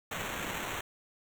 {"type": "noise with sample-and-hold", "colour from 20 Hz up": "violet", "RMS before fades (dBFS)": -37, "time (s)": [0.11, 0.81], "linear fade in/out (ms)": 5, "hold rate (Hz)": 4900, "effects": []}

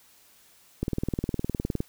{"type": "click train", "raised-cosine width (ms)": 3, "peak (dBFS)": -14, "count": 20, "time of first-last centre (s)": [0.83, 1.804], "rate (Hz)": 19.5, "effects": ["white hiss -58 dBFS RMS until 1.88 s"]}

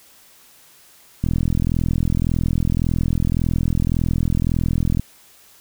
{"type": "click train", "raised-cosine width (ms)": 5, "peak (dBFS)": -7, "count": 158, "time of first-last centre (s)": [1.24, 4.996], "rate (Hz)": 41.8, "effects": ["white hiss -50 dBFS RMS until 5.6 s"]}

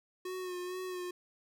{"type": "tone with vibrato", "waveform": "square", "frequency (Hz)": 364.5, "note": "F#4", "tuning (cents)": -26, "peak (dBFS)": -38, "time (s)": [0.25, 1.11], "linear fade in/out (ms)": 5, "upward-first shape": "sine", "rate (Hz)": 2.2, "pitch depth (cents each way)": 33, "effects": []}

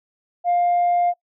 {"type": "tone", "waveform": "sine", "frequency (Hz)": 703, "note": "F5", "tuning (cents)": 11, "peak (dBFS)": -14, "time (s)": [0.44, 1.14], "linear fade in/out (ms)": 50, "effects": ["noise-tail reverb RT60 0.1 s tail -21 dB re dry", "tanh soft clip ceiling -13 dBFS"]}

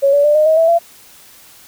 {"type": "tone with pitch steps", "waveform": "sine", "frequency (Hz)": [554.4, 573.3, 592.8, 613, 633.9, 655.5, 677.8], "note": ["C#5", "D5", "D5", "D#5", "D#5", "E5", "E5"], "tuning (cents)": [0, -42, 16, -26, 32, -10, 48], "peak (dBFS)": -8, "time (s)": [0.02, 0.79], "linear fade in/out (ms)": 20, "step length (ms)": 110, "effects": ["white hiss -43 dBFS RMS until 1.67 s"]}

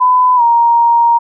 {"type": "tone with pitch glide", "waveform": "sine", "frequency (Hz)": [1004, 936.8], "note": ["B5", "A#5"], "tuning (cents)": [28, 8], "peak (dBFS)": -6, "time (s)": [0, 1.19], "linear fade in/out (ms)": 20, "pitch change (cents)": -120, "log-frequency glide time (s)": [0.36, 0.42], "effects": []}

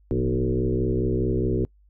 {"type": "tone with frequency modulation", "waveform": "sine", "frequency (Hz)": 233.1, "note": "A#3", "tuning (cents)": 0, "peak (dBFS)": -20, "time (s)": [0.11, 1.65], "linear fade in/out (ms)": 0, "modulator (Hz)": 64.8, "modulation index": 3.1, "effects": ["noise-tail reverb RT60 0.1 s tail -26 dB re dry", "added 50 Hz sine -54 dBFS peak until 1.89 s"]}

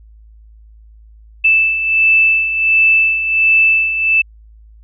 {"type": "beating tone pair", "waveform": "sine", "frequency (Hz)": [2637, 2638.4], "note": ["E7", "E7"], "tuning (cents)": [0, 1], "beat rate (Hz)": 1.4, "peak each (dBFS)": [-17, -10], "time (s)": [1.44, 4.22], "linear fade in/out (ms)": 10, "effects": ["added 54 Hz sine -39 dBFS peak until 4.83 s"]}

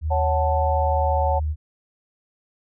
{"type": "tone with pitch glide", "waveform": "sine", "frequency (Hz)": [77.78, 76.36], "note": ["D#2", "D#2"], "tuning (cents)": [0, -32], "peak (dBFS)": -21, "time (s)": [0.01, 1.56], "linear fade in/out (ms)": 50, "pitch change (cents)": -32, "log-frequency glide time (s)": [0.62, 1.31]}
{"type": "chord", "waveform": "sine", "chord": "F# minor", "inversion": "second", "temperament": "equal", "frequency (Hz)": [554.4, 740, 880], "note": ["C#5", "F#5", "A5"], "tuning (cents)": [0, 0, 0], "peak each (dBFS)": -24, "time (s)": [0.1, 1.4], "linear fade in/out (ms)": 20}
{"effects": []}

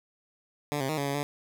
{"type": "tone with pitch steps", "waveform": "10% pulse", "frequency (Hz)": [146.5, 134, 155.7, 141.2, 140, 144.8], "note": ["D3", "C3", "D#3", "C#3", "C#3", "D3"], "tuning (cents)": [-4, 42, 2, 32, 18, -24], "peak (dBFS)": -20, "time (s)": [0.72, 1.23], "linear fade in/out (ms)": 0, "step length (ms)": 85, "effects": []}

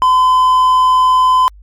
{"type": "tone", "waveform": "triangle", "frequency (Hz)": 1019, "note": "C6", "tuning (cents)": -46, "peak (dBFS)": -5, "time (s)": [0.02, 1.48], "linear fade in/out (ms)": 0, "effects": ["added 50 Hz sine -36 dBFS peak until 1.62 s", "MP3 96 kbps"]}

